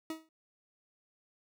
40% pulse tone with exponential decay, 319.1 Hz, D#4, 44 cents sharp, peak -33 dBFS, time 0.1-0.29 s, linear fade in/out 2 ms, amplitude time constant 40 ms, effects none

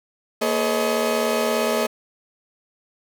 35% pulse tone cluster, 232.7 / 427.1 / 504 / 554 / 631 Hz, A#3 / G#4 / B4 / C#5 / D#5, -3 / +48 / +35 / -1 / +24 cents, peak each -25 / -23 / -27 / -27 / -22 dBFS, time 0.41-1.87 s, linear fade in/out 10 ms, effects none

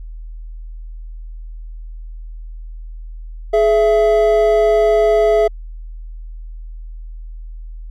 triangle tone pair together, 422.9 / 667 Hz, G#4 / E5, +31 / +20 cents, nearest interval minor sixth, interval 789 cents, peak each -11 dBFS, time 3.53-5.48 s, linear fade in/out 10 ms, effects added 40 Hz sine -28 dBFS peak until 7.9 s

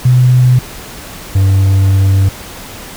sine / triangle tone pair in turn, 125.9 / 96.84 Hz, B2 / G2, +34 / -21 cents, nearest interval perfect fourth, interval 455 cents, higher first, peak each -4 dBFS, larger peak neither, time 0.05-0.59 / 1.35-2.29 s, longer second, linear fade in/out 5 ms, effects pink hiss -29 dBFS RMS until 2.96 s

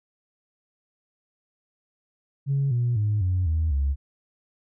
sine tone with pitch steps, 138.59 / 120.65 / 105.03 / 91.44 / 79.6 / 69.3 Hz, C#3 / B2 / G#2 / F#2 / D#2 / C#2, 0 / -40 / +20 / -20 / +40 / 0 cents, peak -19 dBFS, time 2.46-3.96 s, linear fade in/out 50 ms, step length 250 ms, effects tanh soft clip ceiling -17 dBFS

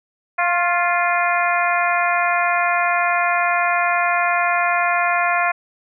harmonic tone with a mistuned harmonic, 348.8 Hz, F4, 2 cents flat, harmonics 2 / 3 / 4 / 5 / 6 / 7, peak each -20 / -22 / -23 / -24 / -25 / -25 dBFS, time 0.38-5.52 s, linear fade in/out 10 ms, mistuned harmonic 3, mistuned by +32 cents, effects none

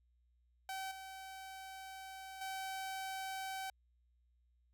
sawtooth tone with level steps, 767 Hz, G5, 38 cents flat, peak -37 / -44 / -37 dBFS, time 0.69-3.7 s, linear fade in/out 2 ms, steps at 0.91 / 2.41 s, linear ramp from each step 5 ms, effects added 60 Hz sine -70 dBFS peak until 4.73 s

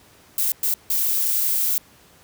violet noise bursts at uneven times, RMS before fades -21 dBFS, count 3, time 0.38-0.52 / 0.63-0.74 / 0.9-1.78 s, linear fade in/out 2 ms, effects pink hiss -52 dBFS RMS until 2.23 s + high-pass 60 Hz 12 dB/octave

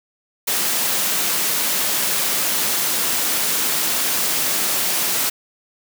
white high-pass noise, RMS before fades -20 dBFS, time 0.47-5.3 s, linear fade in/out 10 ms, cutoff 140 Hz, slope 24 dB/octave, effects none

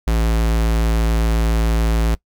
square tone, 55.8 Hz, A1, 25 cents sharp, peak -15 dBFS, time 0.07-2.15 s, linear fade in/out 5 ms, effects noise-tail reverb RT60 0.1 s tail -22 dB re dry

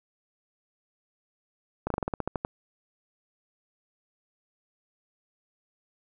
slowing click train, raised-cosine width 1 ms, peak -14 dBFS, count 11, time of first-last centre 1.87-2.449 s, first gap 33 ms, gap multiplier 1.12, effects none

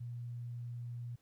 sine tone, 120 Hz, B2, 49 cents flat, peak -40 dBFS, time 0-1.16 s, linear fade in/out 10 ms, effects pink hiss -75 dBFS RMS until 1.21 s

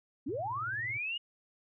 sine linear sweep, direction up, 230 to 2916 Hz, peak -33 dBFS, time 0.26-1.18 s, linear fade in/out 10 ms
triangle tone with tremolo, 114.3 Hz, A#2, 34 cents flat, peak -38 dBFS, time 0.28-0.98 s, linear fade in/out 10 ms, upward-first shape triangle, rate 18 Hz, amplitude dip 100%
effects none

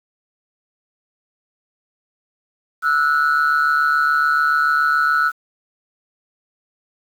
sine tone pair together, 1318.5 / 1465.5 Hz, E6 / F#6, 0 / -17 cents, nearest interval major second, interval 183 cents, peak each -15 dBFS, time 2.82-5.32 s, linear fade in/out 50 ms, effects tanh soft clip ceiling -10 dBFS + 7-bit

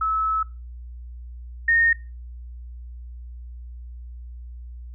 sine tone pair in turn, 1300 / 1842 Hz, E6 / A#6, -24 / -21 cents, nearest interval tritone, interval 603 cents, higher second, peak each -20 / -15 dBFS, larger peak second, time 0.01-0.43 / 1.68-1.93 s, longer first, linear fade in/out 5 ms, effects noise-tail reverb RT60 0.3 s tail -22 dB re dry + added 60 Hz sine -35 dBFS peak until 4.94 s

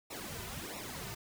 pink noise with flanger, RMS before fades -43 dBFS, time 0.1-1.15 s, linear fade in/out 10 ms, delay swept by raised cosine 0.63 to 3.73 ms, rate 1.5 Hz, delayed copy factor -0.85, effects none

